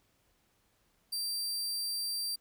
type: tone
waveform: sawtooth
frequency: 4700 Hz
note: D8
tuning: 1 cent sharp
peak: -30 dBFS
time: 1.12-2.36 s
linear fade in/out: 10 ms
effects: pink hiss -72 dBFS RMS until 2.4 s